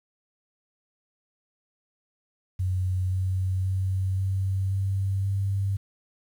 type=tone with pitch steps; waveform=sine; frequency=92.5 / 93.63 / 94.77 / 95.93 / 97.1 / 98.28 Hz; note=F#2 / F#2 / F#2 / G2 / G2 / G2; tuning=0 / +21 / +42 / -37 / -16 / +5 cents; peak=-23 dBFS; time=2.59-5.77 s; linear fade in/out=10 ms; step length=530 ms; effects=9-bit